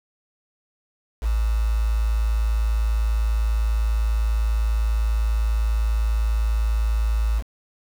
sine tone with quantisation, 55 Hz, A1, in tune, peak -18 dBFS, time 1.21-7.43 s, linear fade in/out 50 ms, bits 6, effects none

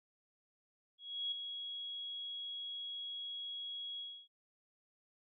sine tone with ADSR envelope, 3322 Hz, G#7, in tune, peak -34 dBFS, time 0.98-4.28 s, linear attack 340 ms, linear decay 3 ms, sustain -7 dB, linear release 290 ms, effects none

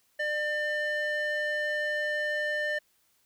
square tone with band-pass filter, 599 Hz, D5, 34 cents sharp, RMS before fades -30 dBFS, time 0.19-2.79 s, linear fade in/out 10 ms, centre 1500 Hz, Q 2.9, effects white hiss -69 dBFS RMS until 3.25 s

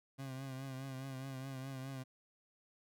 30% pulse tone with vibrato, 133.2 Hz, C3, 31 cents sharp, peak -40 dBFS, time 0.18-2.04 s, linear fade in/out 20 ms, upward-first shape triangle, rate 4.8 Hz, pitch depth 54 cents each way, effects none

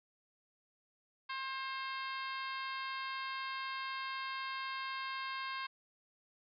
harmonic tone, 532 Hz, C5, 29 cents sharp, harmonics 2 / 3 / 4 / 5 / 6 / 7 / 8 / 9, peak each -41 / -45 / -47 / -49 / -51 / -52 / -53 / -54 dBFS, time 1.29-5.67 s, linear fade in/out 10 ms, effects none

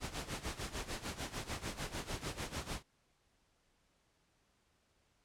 pink noise with tremolo, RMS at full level -39 dBFS, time 0-2.83 s, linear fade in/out 50 ms, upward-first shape sine, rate 6.7 Hz, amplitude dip 80%, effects pink hiss -75 dBFS RMS until 5.24 s + low-pass 9000 Hz 12 dB/octave

